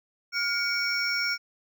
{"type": "tone cluster", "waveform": "triangle", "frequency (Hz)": [1417, 2253, 5470], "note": ["F6", "C#7", "F8"], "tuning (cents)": [25, 28, -37], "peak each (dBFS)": -28, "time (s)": [0.32, 1.38], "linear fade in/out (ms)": 50, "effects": []}